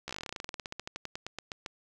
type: slowing click train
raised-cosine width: 0.2 ms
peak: -20 dBFS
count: 29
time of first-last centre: 0.08-1.662 s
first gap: 14 ms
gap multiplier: 1.09
effects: none